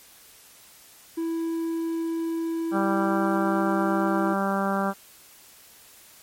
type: tone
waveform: triangle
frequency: 329.6 Hz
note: E4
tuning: in tune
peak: -23 dBFS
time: 1.17-4.34 s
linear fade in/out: 10 ms
type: harmonic tone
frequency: 196 Hz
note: G3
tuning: in tune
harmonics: 1 / 2 / 3 / 4 / 5 / 6 / 7 / 8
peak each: -26 / -33 / -30 / -30 / -34 / -32 / -32 / -36 dBFS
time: 2.71-4.94 s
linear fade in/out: 50 ms
effects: white hiss -51 dBFS RMS until 6.22 s + MP3 64 kbps